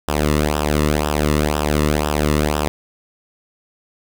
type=tone with flanger; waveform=sawtooth; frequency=75 Hz; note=D2; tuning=37 cents sharp; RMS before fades=-18 dBFS; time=0.08-2.68 s; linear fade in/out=0 ms; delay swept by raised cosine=0.46 to 1.31 ms; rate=2 Hz; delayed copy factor=-0.75; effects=none